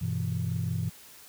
sine chord, E minor, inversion first, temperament equal, 98 / 123.47 / 164.81 Hz, G2 / B2 / E3, 0 / 0 / 0 cents, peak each -31 dBFS, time 0.01-0.9 s, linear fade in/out 10 ms, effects tanh soft clip ceiling -20 dBFS + white hiss -51 dBFS RMS until 1.28 s

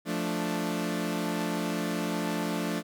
sawtooth chord, D minor, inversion first, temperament equal, 174.61 / 220 / 293.7 Hz, F3 / A3 / D4, 0 / 0 / 0 cents, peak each -29 dBFS, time 0.05-2.83 s, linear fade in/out 50 ms, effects none

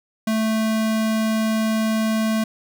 square tone, 220 Hz, A3, in tune, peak -19 dBFS, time 0.27-2.44 s, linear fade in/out 5 ms, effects none

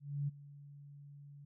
sine tone with ADSR envelope, 143 Hz, D3, 46 cents flat, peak -32 dBFS, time 0-1.45 s, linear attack 280 ms, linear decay 20 ms, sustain -19 dB, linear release 6 ms, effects none

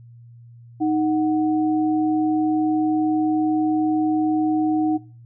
sine tone pair together, 311.1 / 739.9 Hz, D#4 / F#5, 0 / 0 cents, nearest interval octave + minor third, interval 1500 cents, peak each -18 / -26 dBFS, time 0.8-4.98 s, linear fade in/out 20 ms, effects noise-tail reverb RT60 0.4 s tail -21 dB re dry + added 118 Hz sine -42 dBFS peak until 5.25 s

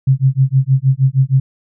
sine tone with tremolo, 133.3 Hz, C3, 33 cents sharp, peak -6 dBFS, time 0.07-1.4 s, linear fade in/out 5 ms, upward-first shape sine, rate 6.4 Hz, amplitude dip 100%, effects none

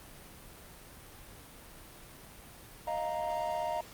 triangle chord, Eb suspended second, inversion none, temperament equal, 622.3 / 698.5 / 932.3 Hz, Eb5 / F5 / Bb5, 0 / 0 / 0 cents, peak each -34 dBFS, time 2.87-3.81 s, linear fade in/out 5 ms, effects pink hiss -51 dBFS RMS until 3.93 s + Opus 32 kbps

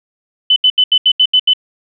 sine tone bursts, 3015 Hz, F#7, 32 cents sharp, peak -6 dBFS, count 8, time 0.5-1.535 s, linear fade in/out 5 ms, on 62 ms, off 77 ms, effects none

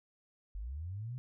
sine linear sweep, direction up, 44.4 to 129.7 Hz, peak -38 dBFS, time 0.55-1.18 s, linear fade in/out 0 ms, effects none

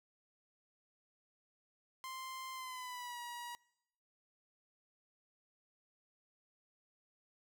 sawtooth tone with pitch glide, 1046 to 959.2 Hz, C6 to A#5, -1 to +49 cents, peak -40 dBFS, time 2.04-3.55 s, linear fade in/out 0 ms, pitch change -150 cents, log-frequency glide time 2.53-3.2 s, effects noise-tail reverb RT60 0.9 s tail -25 dB re dry

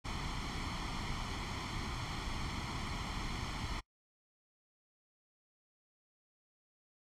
pink noise with comb filter, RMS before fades -39 dBFS, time 0.04-3.81 s, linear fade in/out 20 ms, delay 0.93 ms, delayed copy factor +0.7, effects noise-tail reverb RT60 0.1 s tail -26 dB re dry + low-pass 5000 Hz 12 dB/octave

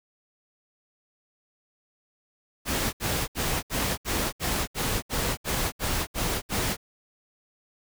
pink noise bursts, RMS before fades -27 dBFS, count 12, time 2.65-6.769 s, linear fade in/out 50 ms, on 280 ms, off 69 ms, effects none

